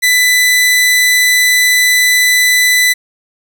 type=tone; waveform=sawtooth; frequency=1994 Hz; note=B6; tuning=16 cents sharp; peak=-4 dBFS; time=0.02-2.94 s; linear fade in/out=20 ms; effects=none